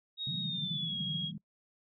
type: tone with pitch glide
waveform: sine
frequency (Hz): 3758 to 3290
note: A#7 to G#7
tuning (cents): +13 to -17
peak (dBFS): -34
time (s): 0.17-1.32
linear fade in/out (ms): 50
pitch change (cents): -230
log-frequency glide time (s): 0.41-0.97
type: band-pass noise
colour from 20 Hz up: white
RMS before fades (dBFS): -40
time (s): 0.27-1.38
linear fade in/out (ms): 2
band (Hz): 140 to 190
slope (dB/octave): 48
effects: noise-tail reverb RT60 0.1 s tail -22 dB re dry